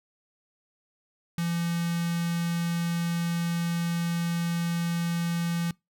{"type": "tone with notch filter", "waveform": "square", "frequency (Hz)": 170, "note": "F3", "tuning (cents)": -46, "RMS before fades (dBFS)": -28, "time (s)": [1.38, 5.71], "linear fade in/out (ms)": 2, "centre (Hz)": 580, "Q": 0.67, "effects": ["noise-tail reverb RT60 0.2 s tail -24 dB re dry"]}